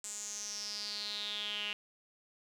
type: tone with band-pass filter sweep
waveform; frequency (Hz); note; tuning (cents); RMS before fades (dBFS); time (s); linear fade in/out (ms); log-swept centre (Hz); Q
sawtooth; 207.7; G#3; 0; -40; 0.04-1.73; 0; 7700 to 2800; 7
effects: 11-bit